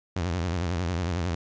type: tone with vibrato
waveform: sawtooth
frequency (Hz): 87.31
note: F2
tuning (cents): 0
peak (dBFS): -22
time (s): 0.16-1.35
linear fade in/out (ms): 5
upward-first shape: sine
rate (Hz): 11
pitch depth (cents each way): 130
effects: resampled to 16000 Hz + 10-bit